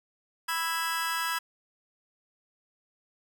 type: chord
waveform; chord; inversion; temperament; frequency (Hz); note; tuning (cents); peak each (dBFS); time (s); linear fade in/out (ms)
sawtooth; E major; second; just; 988.9 / 1318.5 / 1648.1; B5 / E6 / G#6; +2 / 0 / -14; -29; 0.48-1.39; 10
effects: none